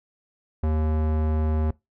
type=tone with low-pass filter; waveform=square; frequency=77.78 Hz; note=D#2; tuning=in tune; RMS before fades=-23 dBFS; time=0.63-1.71 s; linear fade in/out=5 ms; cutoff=970 Hz; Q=0.66; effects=noise-tail reverb RT60 0.2 s tail -22 dB re dry